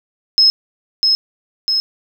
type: tone with echo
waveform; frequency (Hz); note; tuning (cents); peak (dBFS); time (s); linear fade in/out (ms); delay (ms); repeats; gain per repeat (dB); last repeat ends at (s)
sine; 5170; E8; -34; -7; 0.38-0.5; 0; 650; 2; -3; 1.8
effects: 7-bit